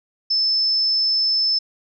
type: tone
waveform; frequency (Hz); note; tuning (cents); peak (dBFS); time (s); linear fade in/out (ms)
sine; 5260; E8; -5; -16; 0.3-1.59; 10
effects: none